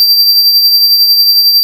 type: tone with tremolo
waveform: square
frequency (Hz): 4699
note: D8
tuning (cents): 0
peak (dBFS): -3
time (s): 0-1.63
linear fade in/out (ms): 0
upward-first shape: triangle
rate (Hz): 11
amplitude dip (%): 45
effects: 7-bit